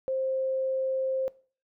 sine tone, 527 Hz, C5, 12 cents sharp, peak -26 dBFS, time 0.08-1.28 s, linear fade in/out 0 ms, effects noise-tail reverb RT60 0.4 s tail -20 dB re dry

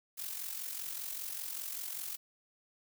blue noise with amplitude modulation, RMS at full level -38 dBFS, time 0.17-2.17 s, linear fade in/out 20 ms, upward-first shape sine, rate 45.1 Hz, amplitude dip 60%, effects none

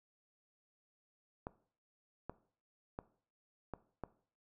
clicks, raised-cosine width 1 ms, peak -27 dBFS, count 5, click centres 1.469 / 2.296 / 2.989 / 3.737 / 4.037 s, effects noise-tail reverb RT60 0.5 s tail -18 dB re dry

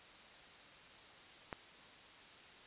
click, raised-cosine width 0.5 ms, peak -26 dBFS, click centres 1.528 s, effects white hiss -57 dBFS RMS until 2.66 s + resampled to 8000 Hz

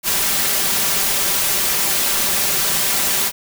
white noise with comb filter, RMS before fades -18 dBFS, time 0.03-3.32 s, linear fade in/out 50 ms, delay 5.1 ms, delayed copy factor +0.5, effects none

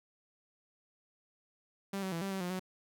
sawtooth tone with pitch steps, 196.6 / 189.6 / 166.8 / 195.5 / 191.9 / 178.1 / 185.7 Hz, G3 / F#3 / E3 / G3 / G3 / F3 / F#3, +5 / +43 / +21 / -4 / -37 / +34 / +7 cents, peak -31 dBFS, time 1.93-2.595 s, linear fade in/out 5 ms, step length 95 ms, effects 12-bit

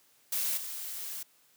blue noise with level steps, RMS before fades -31 / -39 dBFS, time 0.32-1.23 s, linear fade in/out 5 ms, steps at 0.57 s, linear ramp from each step 5 ms, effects white hiss -65 dBFS RMS until 1.56 s + high-pass 100 Hz 12 dB/octave

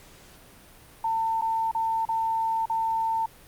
sine tone with dropouts, 900 Hz, A5, 39 cents sharp, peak -23 dBFS, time 1.04-3.26 s, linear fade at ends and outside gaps 5 ms, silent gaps 1.413-1.42 / 1.714-1.748 / 2.053-2.088 / 2.657-2.697 s, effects pink hiss -51 dBFS RMS until 3.47 s + Opus 48 kbps

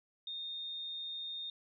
sine tone, 3667 Hz, A#7, 29 cents flat, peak -39 dBFS, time 0.27-1.5 s, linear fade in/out 2 ms, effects none

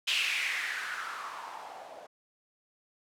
violet noise with low-pass filter sweep, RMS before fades -35 dBFS, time 0.07-2.07 s, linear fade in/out 10 ms, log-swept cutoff 3000 to 600 Hz, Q 4.1, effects none

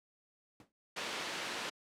brown noise with exponential decay, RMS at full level -42 dBFS, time 0.6-0.72 s, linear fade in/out 2 ms, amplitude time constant 26 ms
white low-pass noise, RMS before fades -40 dBFS, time 0.96-1.7 s, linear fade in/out 10 ms, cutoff 3500 Hz, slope 12 dB/octave
effects high-pass 200 Hz 12 dB/octave + low-pass 12000 Hz 12 dB/octave

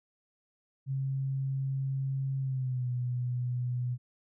sine tone with pitch glide, 134.9 to 123.7 Hz, C#3 to B2, -47 to +3 cents, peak -29 dBFS, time 0.86-3.98 s, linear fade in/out 50 ms, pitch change -150 cents, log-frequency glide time 2.39-2.89 s, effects none

